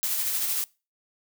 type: noise with tremolo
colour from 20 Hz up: blue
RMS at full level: -26 dBFS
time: 0.03-0.64 s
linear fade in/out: 0 ms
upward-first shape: sine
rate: 13 Hz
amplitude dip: 30%
effects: noise-tail reverb RT60 0.3 s tail -23 dB re dry

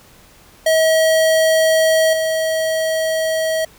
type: tone with level steps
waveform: square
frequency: 640 Hz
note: D#5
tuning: 49 cents sharp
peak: -12 / -17 dBFS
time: 0.66-3.65 s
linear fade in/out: 5 ms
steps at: 2.13 s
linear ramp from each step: 2 ms
effects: pink hiss -47 dBFS RMS until 3.78 s

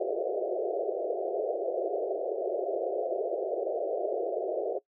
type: band-pass noise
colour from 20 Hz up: pink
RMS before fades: -31 dBFS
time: 0-4.79 s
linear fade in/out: 10 ms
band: 360 to 700 Hz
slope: 96 dB/octave
effects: noise-tail reverb RT60 0.1 s tail -20 dB re dry

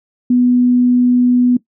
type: tone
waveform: sine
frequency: 246.9 Hz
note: B3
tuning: in tune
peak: -8 dBFS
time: 0.3-1.57 s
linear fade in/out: 5 ms
effects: noise-tail reverb RT60 0.1 s tail -18 dB re dry

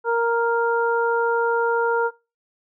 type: harmonic tone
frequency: 466.2 Hz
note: A#4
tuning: in tune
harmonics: 1 / 2 / 3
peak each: -20 / -23 / -25 dBFS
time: 0.04-2.11 s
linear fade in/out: 50 ms
effects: noise-tail reverb RT60 0.3 s tail -23 dB re dry

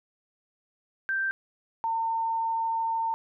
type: tone pair in turn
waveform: sine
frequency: 1568 / 906.5 Hz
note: G6 / A#5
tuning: 0 / -49 cents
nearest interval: major sixth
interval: 949 cents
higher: first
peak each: -25 dBFS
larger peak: neither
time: 1.09-1.31 / 1.84-3.14 s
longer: second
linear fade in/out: 0 ms
effects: none

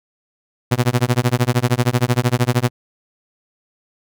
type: tone with tremolo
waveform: sawtooth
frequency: 122.8 Hz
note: B2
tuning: 9 cents flat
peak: -7 dBFS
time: 0.71-2.7 s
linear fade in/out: 10 ms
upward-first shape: sine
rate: 13 Hz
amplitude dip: 100%
effects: none

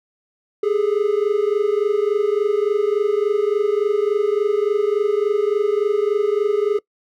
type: tone pair together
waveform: triangle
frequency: 405.1 / 428.6 Hz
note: G#4 / A4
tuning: -43 / -45 cents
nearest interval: minor second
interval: 98 cents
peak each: -17 dBFS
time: 0.63-6.79 s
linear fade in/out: 5 ms
effects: noise-tail reverb RT60 0.1 s tail -22 dB re dry

